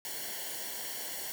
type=noise with comb filter; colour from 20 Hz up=white; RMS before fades=-39 dBFS; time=0.05-1.32 s; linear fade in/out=0 ms; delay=0.8 ms; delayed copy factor=-0.75; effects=none